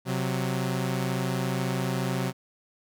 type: tone pair together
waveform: sawtooth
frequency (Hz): 130.68 / 185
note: C3 / F#3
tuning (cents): -2 / 0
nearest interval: tritone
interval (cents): 602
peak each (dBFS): -24 / -26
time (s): 0.05-2.33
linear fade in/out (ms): 50
effects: none